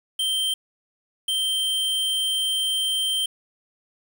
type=tone pair in turn; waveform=square; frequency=3136 / 3136 Hz; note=G7 / G7; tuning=0 / 0 cents; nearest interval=unison; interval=0 cents; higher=neither; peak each=-22 / -22 dBFS; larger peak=neither; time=0.19-0.54 / 1.28-3.26 s; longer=second; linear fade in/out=5 ms; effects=8-bit

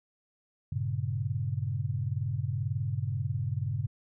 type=chord; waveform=sine; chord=G diminished; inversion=none; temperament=equal; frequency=98 / 116.54 / 138.59 Hz; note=G2 / Bb2 / Db3; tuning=0 / 0 / 0 cents; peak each=-33 dBFS; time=0.72-3.87 s; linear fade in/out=5 ms; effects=none

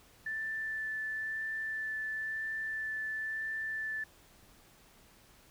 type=tone with vibrato; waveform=sine; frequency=1760 Hz; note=A6; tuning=in tune; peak=-34 dBFS; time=0.26-4.04 s; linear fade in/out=5 ms; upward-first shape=sine; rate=0.99 Hz; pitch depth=9 cents each way; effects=pink hiss -61 dBFS RMS until 5.5 s

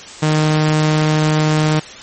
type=tone; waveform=sawtooth; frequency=154.2 Hz; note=D#3; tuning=15 cents flat; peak=-8 dBFS; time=0.22-1.8 s; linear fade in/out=10 ms; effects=white hiss -34 dBFS RMS until 2.02 s + MP3 32 kbps

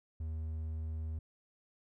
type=tone; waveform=triangle; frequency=79.3 Hz; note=D#2; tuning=33 cents sharp; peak=-34 dBFS; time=0.2-1.19 s; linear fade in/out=5 ms; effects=none

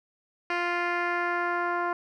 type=tone with low-pass filter sweep; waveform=10% pulse; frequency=349.2 Hz; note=F4; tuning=in tune; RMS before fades=-28 dBFS; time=0.5-1.93 s; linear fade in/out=2 ms; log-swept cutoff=2900 to 1200 Hz; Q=1.5; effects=none

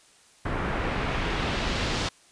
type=noise with low-pass filter sweep; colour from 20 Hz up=pink; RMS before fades=-28 dBFS; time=0.45-2.09 s; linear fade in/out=5 ms; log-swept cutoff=1500 to 5200 Hz; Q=1.1; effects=white hiss -57 dBFS RMS until 2.31 s + resampled to 22050 Hz

